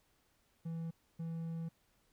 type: tone bursts at uneven times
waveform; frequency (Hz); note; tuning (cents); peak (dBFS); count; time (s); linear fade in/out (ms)
triangle; 164.81; E3; 0; -36; 2; 0.65-0.91 / 1.19-1.69; 10
effects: pink hiss -74 dBFS RMS until 2.12 s